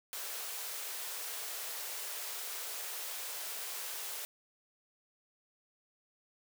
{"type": "high-pass noise", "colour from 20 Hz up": "white", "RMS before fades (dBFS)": -41, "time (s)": [0.13, 4.25], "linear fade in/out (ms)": 0, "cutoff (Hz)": 390, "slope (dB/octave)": 48, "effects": []}